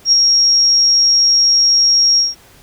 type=tone with ADSR envelope; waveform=sine; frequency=5588 Hz; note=F8; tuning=in tune; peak=-5 dBFS; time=0.05-2.35 s; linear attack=73 ms; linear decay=14 ms; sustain=-3 dB; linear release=170 ms; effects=pink hiss -45 dBFS RMS until 2.62 s